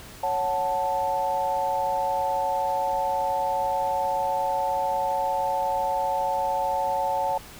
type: chord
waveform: sine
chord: F# minor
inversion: second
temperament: equal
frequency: 554.4 / 740 / 880 Hz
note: C#5 / F#5 / A5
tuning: 0 / 0 / 0 cents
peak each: -29 / -28 / -25 dBFS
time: 0.23-7.38 s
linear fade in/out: 5 ms
effects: pink hiss -44 dBFS RMS until 7.59 s

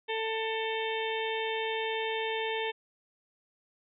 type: harmonic tone with a mistuned harmonic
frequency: 444.6 Hz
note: A4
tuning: 18 cents sharp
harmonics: 1 / 2 / 4 / 5 / 6 / 7 / 8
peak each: -33 / -36 / -39 / -40 / -41 / -41 / -42 dBFS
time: 0.08-2.72 s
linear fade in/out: 20 ms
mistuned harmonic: 8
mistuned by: +22 cents
effects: none

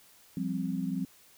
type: chord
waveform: sine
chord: F suspended second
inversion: none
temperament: equal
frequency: 174.61 / 196 / 261.6 Hz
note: F3 / G3 / C4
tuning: 0 / 0 / 0 cents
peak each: -34 dBFS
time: 0.37-1.05 s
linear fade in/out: 2 ms
effects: white hiss -59 dBFS RMS until 1.37 s

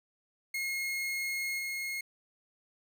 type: tone with level steps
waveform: 40% pulse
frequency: 2155 Hz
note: C#7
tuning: 49 cents flat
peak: -31 / -33 dBFS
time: 0.54-2.01 s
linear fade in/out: 5 ms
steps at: 1.58 s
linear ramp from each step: 20 ms
effects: 11-bit

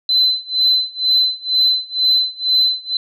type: tone with tremolo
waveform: sine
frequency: 4042 Hz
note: B7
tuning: 39 cents sharp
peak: -9 dBFS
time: 0.09-2.97 s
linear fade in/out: 2 ms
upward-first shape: sine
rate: 2.1 Hz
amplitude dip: 95%
effects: tanh soft clip ceiling -5 dBFS

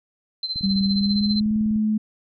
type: tone with tremolo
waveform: sine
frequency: 4091 Hz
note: C8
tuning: 40 cents flat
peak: -22 dBFS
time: 0.43-1.4 s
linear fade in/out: 2 ms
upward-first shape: sine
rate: 15 Hz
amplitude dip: 75%
type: click train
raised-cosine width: 5 ms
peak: -23 dBFS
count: 25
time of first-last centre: 0.56-1.76 s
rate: 20 Hz
type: tone with pitch glide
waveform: sine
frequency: 196 to 215 Hz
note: G3 to A3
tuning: 0 to -40 cents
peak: -18 dBFS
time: 0.63-1.98 s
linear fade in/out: 10 ms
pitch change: +160 cents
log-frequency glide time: 0.83-1.53 s
effects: none

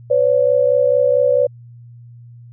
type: tone pair together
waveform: sine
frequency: 505.5 / 570 Hz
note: B4 / C#5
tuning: +40 / +48 cents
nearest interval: major second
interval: 208 cents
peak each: -14 dBFS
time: 0.1-1.47 s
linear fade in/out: 10 ms
effects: added 119 Hz sine -37 dBFS peak until 2.52 s

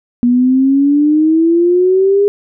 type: exponential sweep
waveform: sine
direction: up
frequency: 239.9 to 410 Hz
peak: -7 dBFS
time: 0.23-2.28 s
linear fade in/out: 0 ms
effects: none

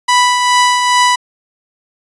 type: tone with tremolo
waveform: sawtooth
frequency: 987.8 Hz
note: B5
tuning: in tune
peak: -3 dBFS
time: 0.08-1.16 s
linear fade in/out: 10 ms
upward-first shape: triangle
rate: 2.4 Hz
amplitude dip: 45%
effects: resampled to 22050 Hz

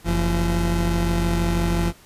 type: tone pair together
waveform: 30% pulse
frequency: 45.76 / 170 Hz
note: F#1 / F3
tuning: -18 / -46 cents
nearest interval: octave + major seventh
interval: 2272 cents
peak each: -19 dBFS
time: 0.04-1.93 s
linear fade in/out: 50 ms
effects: pink hiss -50 dBFS RMS until 2.05 s + resampled to 32000 Hz

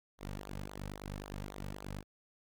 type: tone with flanger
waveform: sawtooth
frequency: 49.55 Hz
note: G1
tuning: 19 cents sharp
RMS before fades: -44 dBFS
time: 0.18-2.04 s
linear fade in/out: 50 ms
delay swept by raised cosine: 0.37 to 2.97 ms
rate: 3.7 Hz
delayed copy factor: -0.8
effects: none

